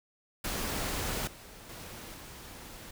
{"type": "noise with level steps", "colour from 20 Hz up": "pink", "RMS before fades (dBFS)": [-34, -50, -45, -47], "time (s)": [0.44, 2.91], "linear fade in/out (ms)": 5, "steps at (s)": [1.27, 1.69, 2.14], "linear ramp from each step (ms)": 5, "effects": []}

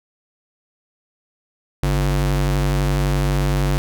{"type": "ring-modulated tone", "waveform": "square", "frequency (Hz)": 97.7, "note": "G2", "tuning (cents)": -5, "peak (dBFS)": -14, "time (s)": [1.83, 3.78], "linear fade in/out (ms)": 0, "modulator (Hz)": 45.8, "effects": []}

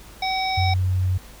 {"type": "harmonic tone", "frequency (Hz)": 759, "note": "F#5", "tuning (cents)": 44, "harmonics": [1, 3, 5, 7], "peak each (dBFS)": [-23, -28, -30, -31], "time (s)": [0.22, 0.74], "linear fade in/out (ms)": 5}
{"type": "tone", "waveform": "sine", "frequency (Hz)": 92.5, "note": "F#2", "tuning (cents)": 0, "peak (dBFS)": -18, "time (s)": [0.57, 1.18], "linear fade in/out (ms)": 10}
{"effects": ["added 50 Hz sine -46 dBFS peak until 1.4 s", "pink hiss -46 dBFS RMS until 1.4 s"]}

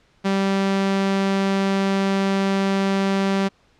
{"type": "tone", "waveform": "sawtooth", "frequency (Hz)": 195, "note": "G3", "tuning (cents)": -9, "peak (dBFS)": -14, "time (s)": [0.24, 3.49], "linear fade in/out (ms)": 20, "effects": ["pink hiss -59 dBFS RMS until 3.79 s", "low-pass 5000 Hz 12 dB/octave"]}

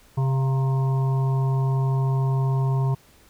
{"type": "harmonic tone with a mistuned harmonic", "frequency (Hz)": 133.2, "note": "C3", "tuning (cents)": 31, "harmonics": [1, 3, 5, 7, 8], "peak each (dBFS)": [-19, -34, -38, -35, -40], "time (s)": [0.17, 2.95], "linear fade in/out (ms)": 10, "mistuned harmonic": 5, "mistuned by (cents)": 54, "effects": ["pink hiss -55 dBFS RMS until 3.29 s"]}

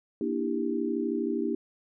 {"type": "chord", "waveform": "sine", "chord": "E half-diminished seventh", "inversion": "second", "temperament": "just", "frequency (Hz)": [237.3, 296.7, 329.6, 395.6], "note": ["Bb3", "D4", "E4", "G4"], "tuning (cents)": [31, 18, 0, 16], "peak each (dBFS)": -32, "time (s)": [0.21, 1.55], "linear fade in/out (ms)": 2, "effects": []}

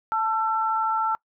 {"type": "tone pair together", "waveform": "sine", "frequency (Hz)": [882.2, 1343], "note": ["A5", "E6"], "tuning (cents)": [4, 32], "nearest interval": "perfect fifth", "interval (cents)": 728, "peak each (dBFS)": -24, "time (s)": [0.12, 1.15], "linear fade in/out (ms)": 0, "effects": ["noise-tail reverb RT60 0.1 s tail -23 dB re dry"]}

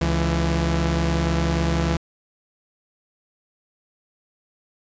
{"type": "tone pair together", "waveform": "sawtooth", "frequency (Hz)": [70.2, 166.96], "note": ["C#2", "E3"], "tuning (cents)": [22, 22], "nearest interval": "octave + minor third", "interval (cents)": 1500, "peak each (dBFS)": -18, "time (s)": [0.01, 1.97], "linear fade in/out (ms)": 5, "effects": ["resampled to 16000 Hz"]}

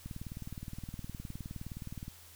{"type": "click train", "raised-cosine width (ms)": 5, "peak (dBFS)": -29, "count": 40, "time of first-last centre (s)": [0.06, 2.081], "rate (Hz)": 19.3, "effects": ["added 84 Hz sine -59 dBFS peak until 2.35 s", "white hiss -56 dBFS RMS until 2.35 s"]}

